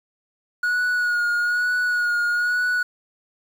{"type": "tone with vibrato", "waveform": "triangle", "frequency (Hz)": 1452, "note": "F#6", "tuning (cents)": -33, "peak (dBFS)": -17, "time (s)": [0.63, 2.83], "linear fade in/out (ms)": 5, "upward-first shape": "sine", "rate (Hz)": 1.1, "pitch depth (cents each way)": 28, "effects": ["8-bit"]}